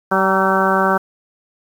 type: harmonic tone with a mistuned harmonic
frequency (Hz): 191.7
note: G3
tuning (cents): -38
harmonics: 1 / 2 / 3 / 4 / 5 / 6 / 7 / 8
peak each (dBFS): -21 / -21 / -21 / -21 / -21 / -21 / -21 / -21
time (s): 0.11-0.98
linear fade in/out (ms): 10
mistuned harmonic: 5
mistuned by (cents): -37
effects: 7-bit